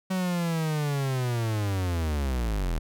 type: linear sweep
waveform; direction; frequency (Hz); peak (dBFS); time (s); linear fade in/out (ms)
45% pulse; down; 189.1 to 38; -25; 0.1-2.79; 10
effects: none